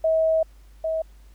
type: tone pair in turn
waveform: sine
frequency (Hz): 642 / 642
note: E5 / E5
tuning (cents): -46 / -46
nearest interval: unison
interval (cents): 0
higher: neither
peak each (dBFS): -17 / -22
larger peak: first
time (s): 0.04-0.43 / 0.84-1.02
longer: first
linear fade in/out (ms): 5
effects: added 50 Hz sine -46 dBFS peak until 1.34 s + pink hiss -61 dBFS RMS until 1.34 s

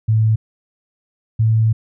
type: tone pair in turn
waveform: sine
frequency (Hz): 110 / 111.15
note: A2 / A2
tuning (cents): 0 / +18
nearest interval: unison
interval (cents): 18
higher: second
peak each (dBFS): -11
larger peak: neither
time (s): 0.08-0.36 / 1.39-1.73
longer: second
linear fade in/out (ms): 10
effects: none

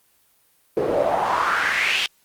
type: noise with band-pass filter sweep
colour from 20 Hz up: pink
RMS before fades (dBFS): -21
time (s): 0.77-2.06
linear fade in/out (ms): 0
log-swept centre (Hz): 410 to 3100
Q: 4.3
effects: white hiss -61 dBFS RMS until 2.24 s + Opus 32 kbps

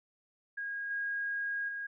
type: tone with level steps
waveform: sine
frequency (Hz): 1635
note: G#6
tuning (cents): -28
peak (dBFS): -35 / -32 / -36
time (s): 0.57-1.87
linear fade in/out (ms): 10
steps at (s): 0.9 / 1.68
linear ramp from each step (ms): 10
effects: none

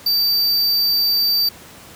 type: tone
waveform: square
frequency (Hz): 4645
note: D8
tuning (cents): -20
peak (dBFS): -15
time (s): 0.06-1.49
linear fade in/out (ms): 5
effects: pink hiss -41 dBFS RMS until 1.95 s + high-pass 80 Hz 12 dB/octave

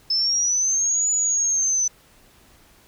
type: linear two-way sweep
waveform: sine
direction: up then down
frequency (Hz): 5210 to 6940 to 6010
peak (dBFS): -18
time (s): 0.1-1.88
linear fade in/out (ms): 5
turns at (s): 1.1
effects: pink hiss -54 dBFS RMS until 2.87 s

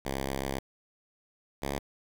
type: tone pair in turn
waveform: 5% pulse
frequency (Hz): 67.5 / 69.4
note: C#2 / C#2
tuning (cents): -45 / +3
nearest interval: unison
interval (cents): 48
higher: second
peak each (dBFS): -20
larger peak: neither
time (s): 0.05-0.59 / 1.62-1.79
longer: first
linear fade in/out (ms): 5
effects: 9-bit

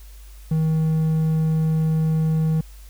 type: tone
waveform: triangle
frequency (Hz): 158.7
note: D#3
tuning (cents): +35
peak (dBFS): -15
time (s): 0.51-2.61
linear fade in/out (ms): 5
effects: added 50 Hz sine -39 dBFS peak until 2.89 s + white hiss -52 dBFS RMS until 2.89 s

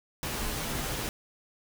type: noise with comb filter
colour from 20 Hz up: pink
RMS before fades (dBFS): -33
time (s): 0.23-1.09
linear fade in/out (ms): 0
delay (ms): 11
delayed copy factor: -0.5
effects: none

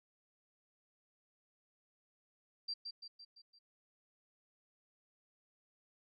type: tone with echo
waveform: sine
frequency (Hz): 4712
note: D8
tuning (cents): +5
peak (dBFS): -37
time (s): 2.68-2.74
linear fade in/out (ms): 10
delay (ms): 170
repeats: 5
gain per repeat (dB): -5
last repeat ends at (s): 3.59
effects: none

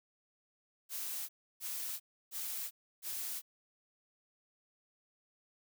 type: noise bursts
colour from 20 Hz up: blue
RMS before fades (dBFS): -40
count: 4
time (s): 0.89-3.42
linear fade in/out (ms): 50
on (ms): 400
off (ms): 310
effects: none

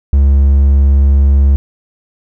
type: tone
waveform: triangle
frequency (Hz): 69.3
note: C#2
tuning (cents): 0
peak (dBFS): -3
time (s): 0.13-1.56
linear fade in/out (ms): 0
effects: none

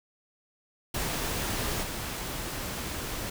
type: noise with level steps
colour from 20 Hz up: pink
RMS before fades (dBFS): -31 / -35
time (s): 0.94-3.3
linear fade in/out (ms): 5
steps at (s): 1.82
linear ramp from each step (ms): 20
effects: none

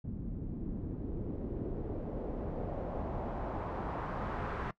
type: noise with low-pass filter sweep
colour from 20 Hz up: pink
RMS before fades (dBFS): -38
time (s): 0.04-4.71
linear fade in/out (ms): 5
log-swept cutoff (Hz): 200 to 1400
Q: 1.6
effects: noise-tail reverb RT60 0.1 s tail -20 dB re dry

